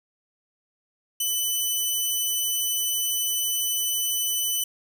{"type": "tone", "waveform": "10% pulse", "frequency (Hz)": 2998, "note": "F#7", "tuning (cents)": 22, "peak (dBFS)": -15, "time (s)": [1.2, 4.64], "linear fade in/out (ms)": 5, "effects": []}